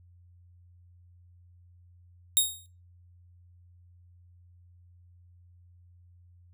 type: tone with exponential decay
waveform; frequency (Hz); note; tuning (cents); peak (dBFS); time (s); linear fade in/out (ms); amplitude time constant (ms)
10% pulse; 3729; A#7; 0; -9; 2.37-2.66; 0; 61
effects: noise-tail reverb RT60 0.3 s tail -18 dB re dry + added 88 Hz sine -54 dBFS peak until 6.53 s